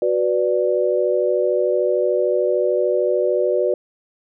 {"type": "chord", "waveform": "sine", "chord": "B minor", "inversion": "second", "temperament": "equal", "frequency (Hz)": [370, 493.9, 587.3], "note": ["F#4", "B4", "D5"], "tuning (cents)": [0, 0, 0], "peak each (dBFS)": -20, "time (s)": [0.02, 3.74], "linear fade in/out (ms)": 2, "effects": []}